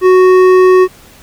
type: tone with hard clipping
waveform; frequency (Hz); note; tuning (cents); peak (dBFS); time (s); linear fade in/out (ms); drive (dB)
triangle; 370; F#4; 0; -5; 0.01-0.88; 50; 14
effects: pink hiss -40 dBFS RMS until 1.22 s